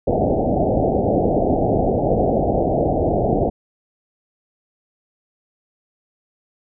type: low-pass noise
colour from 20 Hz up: white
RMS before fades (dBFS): -18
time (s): 0.07-3.5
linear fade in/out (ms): 10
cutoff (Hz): 770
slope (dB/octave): 96
effects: none